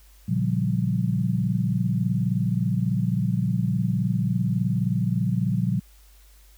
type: chord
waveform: sine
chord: G half-diminished seventh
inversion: first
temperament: just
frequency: 117.6 / 141.12 / 176.4 / 196 Hz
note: Bb2 / Db3 / F3 / G3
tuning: +16 / +31 / +18 / 0 cents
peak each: -25 / -28 / -25 / -28 dBFS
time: 0.28-5.8 s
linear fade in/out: 10 ms
effects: added 50 Hz sine -50 dBFS peak until 6.57 s + white hiss -58 dBFS RMS until 6.57 s